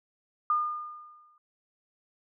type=tone with exponential decay; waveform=sine; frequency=1214 Hz; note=D#6; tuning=43 cents flat; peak=-21 dBFS; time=0.5-1.38 s; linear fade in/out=2 ms; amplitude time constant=190 ms; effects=none